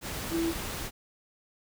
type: tone in noise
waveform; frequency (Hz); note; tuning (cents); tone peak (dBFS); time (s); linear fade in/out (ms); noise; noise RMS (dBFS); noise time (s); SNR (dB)
sine; 331.8; E4; +11; -26; 0.3-0.54; 50; pink; -36; 0.01-0.91; +7
effects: none